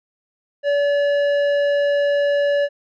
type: tone with tanh clipping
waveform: sine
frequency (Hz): 573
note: D5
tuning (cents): -43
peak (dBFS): -17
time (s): 0.63-2.69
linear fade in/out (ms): 50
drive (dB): 11
effects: none